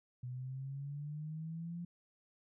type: exponential sweep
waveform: sine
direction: up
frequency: 123.47 to 174.61 Hz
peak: -40 dBFS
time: 0.23-1.85 s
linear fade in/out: 5 ms
effects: none